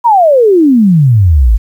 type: exponential sweep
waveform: sine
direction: down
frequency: 987.8 to 48.84 Hz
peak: -3 dBFS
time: 0.04-1.58 s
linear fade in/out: 20 ms
effects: 7-bit